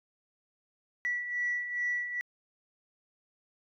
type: beating tone pair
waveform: sine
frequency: 1949 / 1951.4 Hz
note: B6 / B6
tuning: -23 / -21 cents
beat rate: 2.4 Hz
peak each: -37 / -30 dBFS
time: 1.05-2.21 s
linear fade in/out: 0 ms
effects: tanh soft clip ceiling -23 dBFS